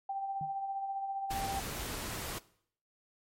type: tone with tremolo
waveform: sine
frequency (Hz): 784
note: G5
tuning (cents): 0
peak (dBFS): -32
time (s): 0.09-1.6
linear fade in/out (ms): 5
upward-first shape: sine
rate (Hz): 15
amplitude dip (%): 40
type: tone with exponential decay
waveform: sine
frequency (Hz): 153.4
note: D#3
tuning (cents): -24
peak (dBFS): -37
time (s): 0.41-0.57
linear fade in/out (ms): 2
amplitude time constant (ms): 33
type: noise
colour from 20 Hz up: pink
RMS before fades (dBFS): -39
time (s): 1.3-2.39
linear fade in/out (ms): 10
effects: noise-tail reverb RT60 0.6 s tail -19 dB re dry + MP3 64 kbps